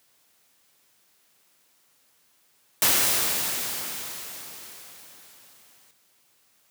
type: noise with exponential decay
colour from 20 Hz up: white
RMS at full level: -19 dBFS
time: 2.82-5.91 s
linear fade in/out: 1 ms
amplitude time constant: 670 ms
effects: white hiss -64 dBFS RMS until 6.7 s + high-pass 100 Hz 12 dB/octave